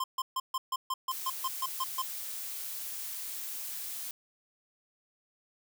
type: tone bursts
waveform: square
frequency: 1046.5 Hz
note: C6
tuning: in tune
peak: -30 dBFS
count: 12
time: 0-2.02 s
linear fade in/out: 5 ms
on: 40 ms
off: 140 ms
type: noise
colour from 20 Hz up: blue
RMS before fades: -39 dBFS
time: 1.11-4.11 s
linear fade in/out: 2 ms
effects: none